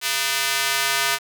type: tone with high-pass filter sweep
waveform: square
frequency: 136.9 Hz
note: C#3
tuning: 21 cents flat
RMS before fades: -22 dBFS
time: 0.01-1.19 s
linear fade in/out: 50 ms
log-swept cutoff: 2300 to 1400 Hz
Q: 0.8
effects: 7-bit